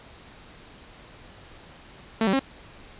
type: tone with pitch steps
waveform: sawtooth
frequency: 223.4 / 192 / 269.6 Hz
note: A3 / G3 / C#4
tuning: +27 / -36 / -48 cents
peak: -16 dBFS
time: 2.21-2.393 s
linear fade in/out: 2 ms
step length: 61 ms
effects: pink hiss -48 dBFS RMS until 2.99 s + resampled to 8000 Hz